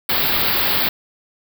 white band-stop noise, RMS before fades -18 dBFS, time 0.09-0.89 s, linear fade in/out 5 ms, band 4900 to 13000 Hz, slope 96 dB/octave, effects none

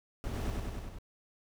brown noise with echo, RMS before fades -36 dBFS, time 0.24-0.5 s, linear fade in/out 0 ms, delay 97 ms, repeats 5, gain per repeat -2 dB, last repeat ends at 0.985 s, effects none

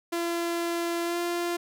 sawtooth tone with pitch glide, 340.6 to 346.2 Hz, F4 to F4, -43 to -15 cents, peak -23 dBFS, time 0.12-1.57 s, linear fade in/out 10 ms, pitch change +28 cents, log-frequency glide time 1.04-1.18 s, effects none

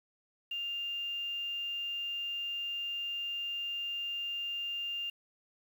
sine tone with quantisation, 2800 Hz, F7, 4 cents sharp, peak -34 dBFS, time 0.51-5.1 s, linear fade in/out 5 ms, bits 9, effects none

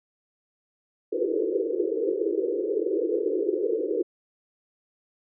white band-pass noise, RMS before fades -26 dBFS, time 1.12-4.03 s, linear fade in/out 10 ms, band 320 to 500 Hz, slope 96 dB/octave, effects none

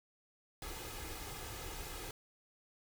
pink noise with comb filter, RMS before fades -45 dBFS, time 0.62-2.11 s, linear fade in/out 2 ms, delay 2.4 ms, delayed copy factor +0.6, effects none

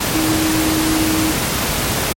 sine tone in noise, 316.1 Hz, D#4, 27 cents sharp, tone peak -16 dBFS, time 0.14-1.32 s, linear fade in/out 10 ms, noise pink, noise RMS -18 dBFS, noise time 0-2.13 s, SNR -1 dB, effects high-pass 60 Hz 12 dB/octave + MP3 64 kbps

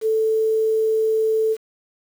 sine tone with quantisation, 440.3 Hz, A4, 1 cent sharp, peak -16 dBFS, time 0.01-1.57 s, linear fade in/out 50 ms, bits 7, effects none

